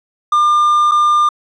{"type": "tone with dropouts", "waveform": "triangle", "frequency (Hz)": 1200, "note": "D6", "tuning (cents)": 37, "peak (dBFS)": -7, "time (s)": [0.32, 1.29], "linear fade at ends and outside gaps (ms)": 5, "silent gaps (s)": [0.913, 0.917], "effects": ["resampled to 22050 Hz", "8-bit"]}